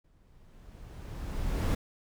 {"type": "noise with exponential growth", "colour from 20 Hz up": "brown", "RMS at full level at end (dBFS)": -25, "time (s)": [0.04, 1.75], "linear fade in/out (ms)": 5, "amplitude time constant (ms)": 370, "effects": []}